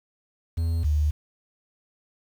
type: tone pair in turn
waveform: triangle / sine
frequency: 82.9 / 75.06 Hz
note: E2 / D2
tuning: +10 / +38 cents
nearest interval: major second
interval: 172 cents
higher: first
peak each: -20 / -19 dBFS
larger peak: second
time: 0.57-0.84 / 0.84-1.11 s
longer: neither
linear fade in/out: 10 ms
effects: 8-bit